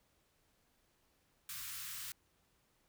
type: band-stop noise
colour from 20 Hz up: white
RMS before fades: -45 dBFS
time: 1.49-2.12 s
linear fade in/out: 2 ms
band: 160 to 1100 Hz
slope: 48 dB/octave
effects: pink hiss -75 dBFS RMS until 2.88 s